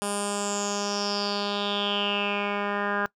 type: tone with low-pass filter sweep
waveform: 10% pulse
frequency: 203.3 Hz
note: G#3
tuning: 37 cents flat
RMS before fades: -28 dBFS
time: 0.02-3.06 s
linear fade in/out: 0 ms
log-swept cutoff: 10000 to 1600 Hz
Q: 7
effects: noise-tail reverb RT60 0.1 s tail -21 dB re dry